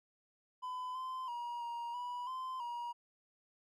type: tone with pitch steps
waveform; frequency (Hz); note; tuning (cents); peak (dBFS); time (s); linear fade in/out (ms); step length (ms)
triangle; 1008 / 1031 / 954 / 943 / 978 / 1033 / 954; B5 / C6 / A#5 / A#5 / B5 / C6 / A#5; +35 / -26 / +40 / +20 / -17 / -22 / +40; -37; 0.62-2.93; 20; 330
effects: none